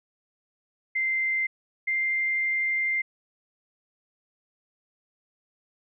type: tone pair in turn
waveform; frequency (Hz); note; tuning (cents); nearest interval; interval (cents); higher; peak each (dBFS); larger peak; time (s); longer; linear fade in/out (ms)
sine; 2084 / 2096; C7 / C7; -7 / +2; unison; 9; second; -23; neither; 0.95-1.47 / 1.87-3.02; second; 10
effects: none